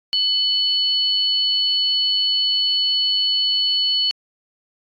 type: tone pair together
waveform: sine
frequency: 2998 / 4399 Hz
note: F#7 / C#8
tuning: +22 / -14 cents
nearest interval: perfect fifth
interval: 664 cents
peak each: -19 dBFS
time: 0.13-4.11 s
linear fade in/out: 0 ms
effects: AAC 64 kbps

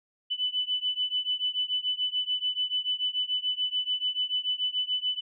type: beating tone pair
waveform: sine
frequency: 2993 / 2999.9 Hz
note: F#7 / F#7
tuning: +19 / +23 cents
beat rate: 6.9 Hz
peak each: -29 / -30 dBFS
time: 0.3-5.21 s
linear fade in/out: 20 ms
effects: none

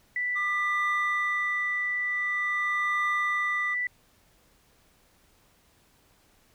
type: tone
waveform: sine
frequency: 1975.5 Hz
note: B6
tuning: in tune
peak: -26 dBFS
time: 0.16-3.87 s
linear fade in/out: 2 ms
type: tone with tremolo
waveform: triangle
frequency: 1200 Hz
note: D6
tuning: 37 cents sharp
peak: -25 dBFS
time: 0.35-3.75 s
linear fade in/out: 20 ms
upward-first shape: triangle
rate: 0.46 Hz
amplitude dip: 90%
effects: pink hiss -63 dBFS RMS until 6.54 s

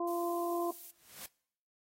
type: harmonic tone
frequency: 344.6 Hz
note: F4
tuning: 23 cents flat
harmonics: 1 / 2 / 3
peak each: -34 / -37 / -39 dBFS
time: 0-0.71 s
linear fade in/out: 5 ms
type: noise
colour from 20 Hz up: violet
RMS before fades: -48 dBFS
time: 0.07-0.91 s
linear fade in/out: 5 ms
type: noise with exponential growth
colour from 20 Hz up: white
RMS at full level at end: -43 dBFS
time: 0.83-1.26 s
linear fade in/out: 2 ms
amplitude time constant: 93 ms
effects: noise-tail reverb RT60 0.7 s tail -25 dB re dry + AAC 48 kbps

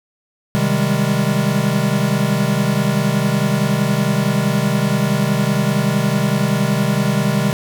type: chord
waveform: square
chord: Ab major seventh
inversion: first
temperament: equal with one note detuned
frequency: 130.81 / 155.56 / 196 / 206.7 Hz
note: C3 / Eb3 / G3 / Ab3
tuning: 0 / 0 / 0 / -8 cents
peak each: -21 dBFS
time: 0.55-7.53 s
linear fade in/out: 0 ms
effects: none

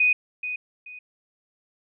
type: tone with echo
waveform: sine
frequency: 2489 Hz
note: D#7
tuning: in tune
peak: -16 dBFS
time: 0-0.13 s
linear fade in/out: 5 ms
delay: 430 ms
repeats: 2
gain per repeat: -11 dB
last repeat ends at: 0.99 s
effects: none

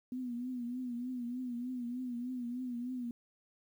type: tone with vibrato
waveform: sine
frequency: 246.6 Hz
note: B3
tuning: 2 cents flat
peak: -36 dBFS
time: 0.12-3.11 s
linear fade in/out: 2 ms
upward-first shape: triangle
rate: 3.3 Hz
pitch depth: 83 cents each way
effects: 11-bit

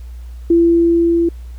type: tone with level ramp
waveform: sine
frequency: 337.7 Hz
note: E4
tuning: 42 cents sharp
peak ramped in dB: -7 to -11 dBFS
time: 0.5-1.29 s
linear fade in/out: 5 ms
effects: added 60 Hz sine -28 dBFS peak until 1.58 s + pink hiss -52 dBFS RMS until 1.58 s

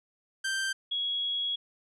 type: tone pair in turn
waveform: sawtooth / sine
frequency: 1568 / 3330 Hz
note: G6 / G#7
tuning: 0 / +4 cents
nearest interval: octave + minor second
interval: 1304 cents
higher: second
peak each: -25 / -28 dBFS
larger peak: first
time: 0.44-0.73 / 0.91-1.56 s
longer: second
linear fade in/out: 10 ms
effects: resampled to 24000 Hz

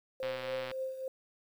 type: tone with tremolo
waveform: sine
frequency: 525 Hz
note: C5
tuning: 6 cents sharp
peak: -32 dBFS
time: 0.2-1.08 s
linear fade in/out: 2 ms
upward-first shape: triangle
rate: 3.6 Hz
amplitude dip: 70%
type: click train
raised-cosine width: 0.3 ms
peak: -25 dBFS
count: 62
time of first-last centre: 0.23-0.714 s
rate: 126 Hz
effects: 10-bit

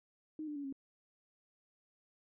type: tone with pitch steps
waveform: sine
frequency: 310 / 296.9 / 284.3 / 272.2 Hz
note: D#4 / D4 / C#4 / C#4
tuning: -6 / +19 / +44 / -31 cents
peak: -39 dBFS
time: 0.39-0.726 s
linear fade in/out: 2 ms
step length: 84 ms
effects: none

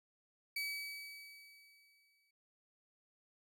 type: tone with exponential decay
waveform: 30% pulse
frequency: 2283 Hz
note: D7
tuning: 50 cents flat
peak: -34 dBFS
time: 0.56-2.31 s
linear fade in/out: 5 ms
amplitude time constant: 380 ms
effects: noise-tail reverb RT60 0.8 s tail -20 dB re dry

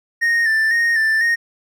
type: tone with vibrato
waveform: triangle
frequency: 1814 Hz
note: A#6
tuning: 48 cents flat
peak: -12 dBFS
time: 0.21-1.36 s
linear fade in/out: 20 ms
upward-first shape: square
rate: 2 Hz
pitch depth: 41 cents each way
effects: none

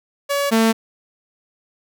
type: tone pair in turn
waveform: sawtooth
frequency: 566 / 224.6 Hz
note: C#5 / A3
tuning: +36 / +36 cents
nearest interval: octave + major third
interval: 1600 cents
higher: first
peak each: -14 / -9 dBFS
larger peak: second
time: 0.29-0.51 / 0.51-0.73 s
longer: neither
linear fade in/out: 20 ms
effects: none

